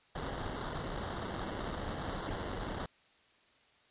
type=noise with sample-and-hold; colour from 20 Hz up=pink; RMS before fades=-39 dBFS; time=0.15-2.86 s; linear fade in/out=5 ms; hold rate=2450 Hz; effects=white hiss -66 dBFS RMS until 3.9 s + resampled to 8000 Hz